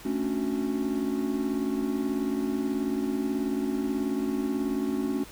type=chord; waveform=triangle; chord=D major seventh; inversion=second; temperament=just; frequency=220.2 / 275.3 / 293.7 / 367.1 Hz; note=A3 / C#4 / D4 / F#4; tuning=+2 / -12 / 0 / -14 cents; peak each=-30 / -27 / -32 / -31 dBFS; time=0.05-5.24 s; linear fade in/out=5 ms; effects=pink hiss -47 dBFS RMS until 5.31 s